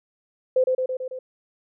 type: tone with echo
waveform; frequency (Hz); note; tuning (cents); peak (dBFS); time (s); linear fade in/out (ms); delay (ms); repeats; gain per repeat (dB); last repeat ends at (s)
sine; 514; C5; -31; -15; 0.56-0.64; 5; 110; 5; -3; 1.19
effects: none